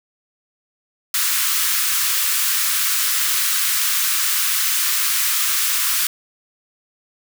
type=high-pass noise; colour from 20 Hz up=white; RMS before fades=-19 dBFS; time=1.14-6.07 s; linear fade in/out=2 ms; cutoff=1100 Hz; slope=48 dB/octave; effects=none